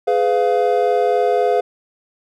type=chord; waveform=triangle; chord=F diminished; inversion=first; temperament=just; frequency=419.1 / 502.9 / 698.5 Hz; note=Ab4 / Cb5 / F5; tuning=+16 / +31 / 0 cents; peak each=-16 dBFS; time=0.07-1.61 s; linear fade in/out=10 ms; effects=none